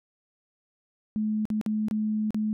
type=tone with dropouts; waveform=sine; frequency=214.6 Hz; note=A3; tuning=43 cents flat; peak=-24 dBFS; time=1.16-2.53 s; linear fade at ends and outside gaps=0 ms; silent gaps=1.454-1.502 / 1.613-1.662 / 1.884-1.911 / 2.306-2.345 s; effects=none